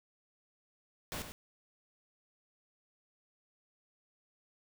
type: noise with echo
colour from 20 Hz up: pink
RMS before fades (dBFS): -40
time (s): 1.12-1.22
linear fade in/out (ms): 0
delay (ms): 100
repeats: 1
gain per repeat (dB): -8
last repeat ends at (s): 1.32
effects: none